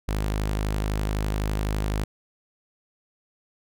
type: tone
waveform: sawtooth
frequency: 51.91 Hz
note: G#1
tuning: in tune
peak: -20 dBFS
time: 0.08-2.04 s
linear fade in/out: 5 ms
effects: none